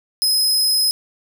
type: tone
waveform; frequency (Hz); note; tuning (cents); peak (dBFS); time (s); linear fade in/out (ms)
sawtooth; 5090; D#8; +39; -12; 0.22-0.91; 0
effects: none